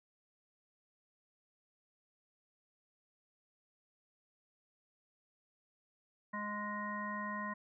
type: harmonic tone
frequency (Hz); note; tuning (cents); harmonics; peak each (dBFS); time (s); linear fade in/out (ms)
208; G#3; +3; 1 / 3 / 5 / 7 / 9; -43 / -49 / -41 / -52 / -43; 6.33-7.54; 10
effects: none